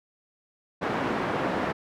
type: band-pass noise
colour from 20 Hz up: pink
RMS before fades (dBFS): -28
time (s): 0.81-1.73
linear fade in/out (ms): 20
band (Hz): 210 to 1500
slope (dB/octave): 12
effects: none